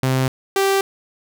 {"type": "tone pair in turn", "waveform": "sawtooth", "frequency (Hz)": [130.81, 390.7], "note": ["C3", "G4"], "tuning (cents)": [0, -6], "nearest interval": "octave + perfect fifth", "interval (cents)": 1894, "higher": "second", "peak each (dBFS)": [-12, -11], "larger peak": "second", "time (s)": [[0.03, 0.28], [0.56, 0.81]], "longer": "neither", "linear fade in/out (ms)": 2, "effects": []}